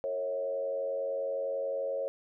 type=tone with frequency modulation; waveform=sine; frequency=547 Hz; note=C#5; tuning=23 cents flat; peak=-30 dBFS; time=0.04-2.08 s; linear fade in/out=0 ms; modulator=91 Hz; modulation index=0.77; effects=none